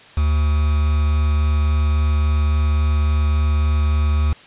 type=tone with quantisation; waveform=triangle; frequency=74.7 Hz; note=D2; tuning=30 cents sharp; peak=-12 dBFS; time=0.17-4.33 s; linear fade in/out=5 ms; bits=5; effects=white hiss -44 dBFS RMS until 4.46 s + resampled to 8000 Hz